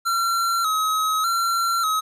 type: tone with vibrato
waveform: square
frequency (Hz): 1318.5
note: E6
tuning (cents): 0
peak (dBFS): -20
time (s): 0.05-2.01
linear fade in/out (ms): 20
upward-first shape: square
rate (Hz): 0.84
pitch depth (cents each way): 59
effects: resampled to 32000 Hz + 10-bit